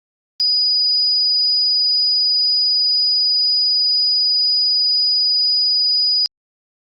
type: tone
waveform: sine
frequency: 4939 Hz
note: D#8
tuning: 14 cents flat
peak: -13 dBFS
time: 0.4-6.26 s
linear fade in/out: 0 ms
effects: Opus 48 kbps